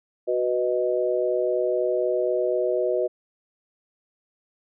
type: chord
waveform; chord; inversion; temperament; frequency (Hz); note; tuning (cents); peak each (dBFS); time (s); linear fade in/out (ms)
sine; B major; second; equal; 370 / 493.9 / 622.3; F#4 / B4 / D#5; 0 / 0 / 0; -25; 0.27-3.08; 20
effects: none